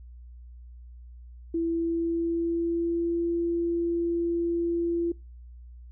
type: tone with pitch glide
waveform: sine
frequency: 332.7 to 340.1 Hz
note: E4 to F4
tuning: +16 to -46 cents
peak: -24 dBFS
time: 1.54-5.12 s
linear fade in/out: 5 ms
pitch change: +38 cents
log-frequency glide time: 1.67-3.29 s
effects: noise-tail reverb RT60 0.3 s tail -25 dB re dry + added 60 Hz sine -43 dBFS peak until 5.91 s